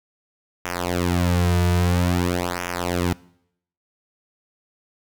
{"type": "tone with flanger", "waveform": "sawtooth", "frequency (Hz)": 88.4, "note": "F2", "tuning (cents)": 22, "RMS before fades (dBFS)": -21, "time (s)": [0.65, 3.13], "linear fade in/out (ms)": 0, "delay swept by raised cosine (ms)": [0.23, 3.73], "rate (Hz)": 0.5, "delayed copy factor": -1, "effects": ["noise-tail reverb RT60 0.7 s tail -22 dB re dry"]}